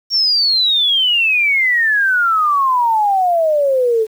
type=exponential sweep; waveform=sine; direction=down; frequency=5588 to 428 Hz; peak=-11 dBFS; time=0.1-4.07 s; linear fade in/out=50 ms; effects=7-bit